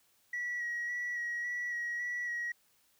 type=tone with vibrato; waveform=sine; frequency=1924 Hz; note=B6; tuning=46 cents flat; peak=-32 dBFS; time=0.33-2.52 s; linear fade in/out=5 ms; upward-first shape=square; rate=1.8 Hz; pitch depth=17 cents each way; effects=tanh soft clip ceiling -31 dBFS + white hiss -70 dBFS RMS until 2.99 s